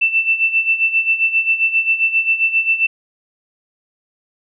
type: tone with tremolo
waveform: sine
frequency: 2668 Hz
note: E7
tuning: 20 cents sharp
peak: -10 dBFS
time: 0.01-2.87 s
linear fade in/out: 10 ms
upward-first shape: sine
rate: 7.5 Hz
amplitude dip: 75%
effects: none